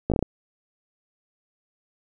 slowing click train, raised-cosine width 2 ms, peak -9 dBFS, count 6, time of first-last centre 0.1-0.227 s, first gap 17 ms, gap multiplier 1.2, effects none

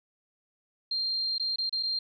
sine tone with dropouts, 4186 Hz, C8, in tune, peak -27 dBFS, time 0.91-1.99 s, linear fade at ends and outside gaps 5 ms, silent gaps 1.382-1.397 / 1.56-1.584 / 1.695-1.726 / 1.828-1.832 s, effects none

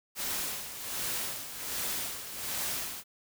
white noise with tremolo, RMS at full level -33 dBFS, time 0.15-3.04 s, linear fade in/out 50 ms, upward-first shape sine, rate 1.3 Hz, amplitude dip 65%, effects none

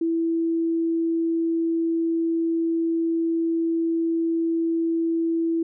sine tone, 330.5 Hz, E4, 5 cents sharp, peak -20 dBFS, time 0.01-5.63 s, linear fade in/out 5 ms, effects none

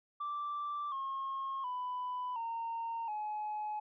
sine tone with pitch steps, 1171 / 1080 / 996.1 / 918.7 / 847.4 Hz, D6 / C#6 / B5 / A#5 / G#5, -5 / -45 / +15 / -25 / +35 cents, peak -34 dBFS, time 0.2-3.8 s, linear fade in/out 10 ms, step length 720 ms, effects tanh soft clip ceiling -33 dBFS

